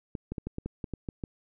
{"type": "clicks", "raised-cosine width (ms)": 3, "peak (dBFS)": -21, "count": 10, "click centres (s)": [0.152, 0.32, 0.382, 0.47, 0.584, 0.66, 0.842, 0.937, 1.088, 1.238], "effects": []}